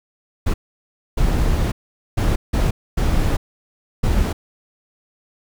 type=noise bursts at uneven times; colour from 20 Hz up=brown; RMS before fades=-17 dBFS; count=6; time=0.46-0.54 / 1.17-1.72 / 2.17-2.36 / 2.53-2.71 / 2.97-3.37 / 4.03-4.33 s; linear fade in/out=10 ms; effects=none